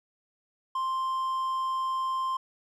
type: tone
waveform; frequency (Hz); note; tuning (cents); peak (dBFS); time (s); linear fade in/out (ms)
triangle; 1050; C6; +6; -25; 0.75-2.37; 5
effects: none